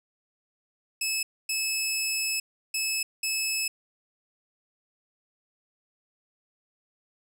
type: tone bursts at uneven times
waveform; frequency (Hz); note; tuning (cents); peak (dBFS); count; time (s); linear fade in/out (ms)
15% pulse; 2600; E7; -24; -19; 4; 1.01-1.23 / 1.49-2.4 / 2.74-3.03 / 3.23-3.68; 5
effects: none